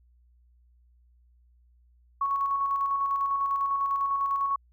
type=tone with tremolo; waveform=sine; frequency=1108.7 Hz; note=C#6; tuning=in tune; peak=-23 dBFS; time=2.21-4.56 s; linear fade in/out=5 ms; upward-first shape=square; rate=10 Hz; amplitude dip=30%; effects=added 60 Hz sine -58 dBFS peak until 4.72 s